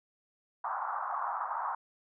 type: band-pass noise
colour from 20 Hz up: pink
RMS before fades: -35 dBFS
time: 0.64-1.75 s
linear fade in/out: 5 ms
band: 780 to 1300 Hz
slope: 48 dB/octave
effects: none